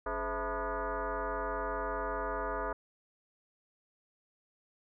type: tone with frequency modulation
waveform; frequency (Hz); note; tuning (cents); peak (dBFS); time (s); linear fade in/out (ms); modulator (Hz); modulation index
sine; 282.5; C#4; +33; -32; 0.06-2.73; 5; 235; 5
effects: none